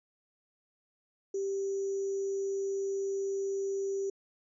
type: tone with sample-and-hold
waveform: sine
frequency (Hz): 392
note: G4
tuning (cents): 0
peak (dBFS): -30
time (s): 1.34-4.1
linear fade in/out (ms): 5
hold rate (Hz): 6300
effects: resampled to 24000 Hz